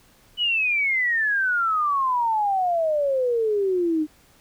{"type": "exponential sweep", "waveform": "sine", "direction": "down", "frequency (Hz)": [2992, 300.2], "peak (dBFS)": -19, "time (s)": [0.37, 4.07], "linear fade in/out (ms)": 50, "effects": ["pink hiss -56 dBFS RMS until 4.4 s"]}